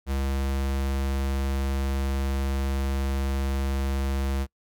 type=tone; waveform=square; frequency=67.9 Hz; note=C#2; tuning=35 cents flat; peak=-25 dBFS; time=0.06-4.47 s; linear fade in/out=50 ms; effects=noise-tail reverb RT60 0.1 s tail -26 dB re dry